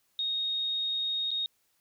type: tone with dropouts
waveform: sine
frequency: 3729 Hz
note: A#7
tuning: in tune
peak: -28 dBFS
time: 0.19-1.46 s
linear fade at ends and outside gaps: 1 ms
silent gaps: 1.307-1.314 s
effects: white hiss -72 dBFS RMS until 1.8 s